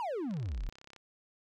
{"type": "exponential sweep", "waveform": "triangle", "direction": "down", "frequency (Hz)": [997, 31.16], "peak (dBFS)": -31, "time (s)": [0, 0.69], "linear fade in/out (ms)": 0}
{"type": "click train", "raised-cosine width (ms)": 0.2, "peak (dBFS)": -35, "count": 23, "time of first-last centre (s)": [0.31, 0.963], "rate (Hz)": 33.7}
{"effects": []}